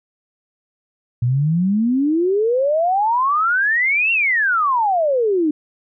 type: exponential two-way sweep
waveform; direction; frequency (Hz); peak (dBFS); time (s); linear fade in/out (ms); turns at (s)
sine; up then down; 116.7 to 2770 to 292; -14; 1.22-5.51; 5; 4.12
effects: none